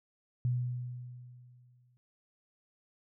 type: tone with exponential decay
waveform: sine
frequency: 123.47 Hz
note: B2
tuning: in tune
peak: -26 dBFS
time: 0.45-1.97 s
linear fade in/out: 0 ms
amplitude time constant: 330 ms
effects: none